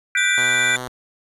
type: chord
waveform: sine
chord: G major seventh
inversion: third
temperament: equal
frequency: 1480 / 1568 / 1975.5 / 2349 Hz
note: F#6 / G6 / B6 / D7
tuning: 0 / 0 / 0 / 0 cents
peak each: -22 dBFS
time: 0.15-0.76 s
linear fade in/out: 2 ms
type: tone with vibrato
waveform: 25% pulse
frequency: 3520 Hz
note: A7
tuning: in tune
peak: -18 dBFS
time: 0.17-0.77 s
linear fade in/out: 5 ms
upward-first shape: triangle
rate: 17 Hz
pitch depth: 21 cents each way
type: tone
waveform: 5% pulse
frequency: 126 Hz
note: B2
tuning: 35 cents sharp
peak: -17 dBFS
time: 0.38-0.88 s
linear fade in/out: 0 ms
effects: resampled to 32000 Hz + 8-bit